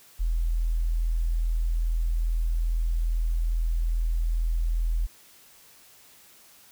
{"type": "tone", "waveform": "sine", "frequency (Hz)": 41.2, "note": "E1", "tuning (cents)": 0, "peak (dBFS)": -22, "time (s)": [0.19, 5.07], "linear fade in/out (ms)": 20, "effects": ["white hiss -54 dBFS RMS until 6.71 s"]}